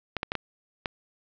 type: clicks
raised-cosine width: 0.3 ms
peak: -12 dBFS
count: 5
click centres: 0.167 / 0.231 / 0.319 / 0.353 / 0.858 s
effects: low-pass 5000 Hz 12 dB/octave